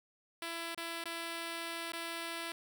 5% pulse tone with dropouts, 334.3 Hz, E4, 24 cents sharp, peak -27 dBFS, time 0.42-2.52 s, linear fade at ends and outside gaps 2 ms, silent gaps 0.747-0.776 / 1.04-1.056 / 1.921-1.933 s, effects none

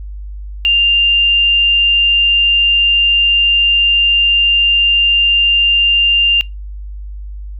sine tone, 2794 Hz, F7, in tune, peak -8 dBFS, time 0.65-6.41 s, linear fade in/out 0 ms, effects noise-tail reverb RT60 0.2 s tail -23 dB re dry + added 50 Hz sine -24 dBFS peak until 7.59 s

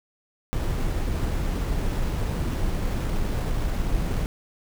brown noise with sample-and-hold, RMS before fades -25 dBFS, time 0.53-4.26 s, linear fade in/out 0 ms, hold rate 8820 Hz, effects none

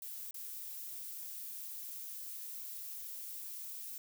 violet noise with dropouts, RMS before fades -45 dBFS, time 0.02-3.98 s, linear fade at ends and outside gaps 2 ms, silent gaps 0.31-0.343 s, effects none

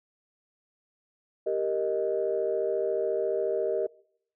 sine chord, Eb major, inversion first, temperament equal, 392 / 466.2 / 622.3 Hz, G4 / Bb4 / Eb5, 0 / 0 / 0 cents, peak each -29 dBFS, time 1.46-3.87 s, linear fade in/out 10 ms, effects noise-tail reverb RT60 0.7 s tail -24 dB re dry + tanh soft clip ceiling -16 dBFS

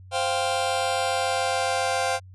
sawtooth chord, C suspended fourth, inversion none, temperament just, 523.3 / 697.7 / 784.9 Hz, C5 / F5 / G5, 0 / -2 / +2 cents, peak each -23 dBFS, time 0.11-2.2 s, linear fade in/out 50 ms, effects added 93 Hz sine -43 dBFS peak until 2.34 s + resampled to 24000 Hz

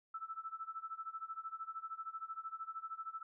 sine tone with tremolo, 1318.5 Hz, E6, in tune, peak -39 dBFS, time 0.14-3.23 s, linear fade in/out 5 ms, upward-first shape sine, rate 13 Hz, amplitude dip 90%, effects none

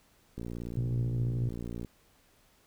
click train, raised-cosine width 3 ms, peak -26 dBFS, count 87, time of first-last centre 0.38-1.848 s, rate 58.6 Hz
sine tone with tremolo, 121.5 Hz, B2, 28 cents flat, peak -27 dBFS, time 0.77-1.49 s, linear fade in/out 5 ms, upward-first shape triangle, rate 14 Hz, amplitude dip 25%
effects pink hiss -65 dBFS RMS until 2.66 s

